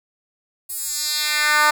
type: tone with high-pass filter sweep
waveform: 10% pulse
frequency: 299.9 Hz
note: D4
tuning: 36 cents sharp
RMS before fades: -20 dBFS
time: 0.69-1.71 s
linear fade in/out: 10 ms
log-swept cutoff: 12000 to 990 Hz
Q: 1.5
effects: none